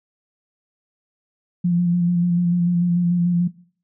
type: tone with vibrato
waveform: sine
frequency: 174.61 Hz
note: F3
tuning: in tune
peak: -15 dBFS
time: 1.64-3.48 s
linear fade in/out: 10 ms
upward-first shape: square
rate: 6.8 Hz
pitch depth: 21 cents each way
effects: noise-tail reverb RT60 0.5 s tail -20 dB re dry